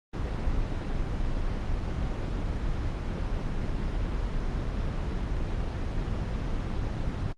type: noise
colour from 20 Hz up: brown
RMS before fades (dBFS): -29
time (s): 0.13-7.33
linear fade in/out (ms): 10
effects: low-pass 5000 Hz 12 dB/octave + Opus 24 kbps